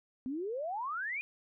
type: exponential sweep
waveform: sine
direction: up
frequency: 246.9 to 2489 Hz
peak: -34 dBFS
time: 0.26-1.21 s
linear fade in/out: 0 ms
effects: none